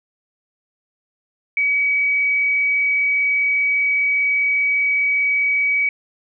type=tone with frequency modulation; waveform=sine; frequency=2271 Hz; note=C#7; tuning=41 cents sharp; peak=-15 dBFS; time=1.57-5.89 s; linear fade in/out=2 ms; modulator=37 Hz; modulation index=0.45; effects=none